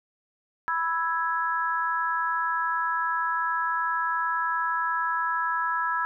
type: chord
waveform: sine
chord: E major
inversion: second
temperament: equal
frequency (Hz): 987.8 / 1318.5 / 1661.2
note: B5 / E6 / G#6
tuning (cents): 0 / 0 / 0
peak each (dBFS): -28 / -28 / -29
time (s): 0.68-6.05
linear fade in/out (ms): 0
effects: none